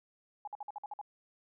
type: tone bursts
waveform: sine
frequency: 830.6 Hz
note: G#5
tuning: in tune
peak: -38 dBFS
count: 8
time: 0.45-1.014 s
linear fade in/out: 2 ms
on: 25 ms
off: 52 ms
effects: none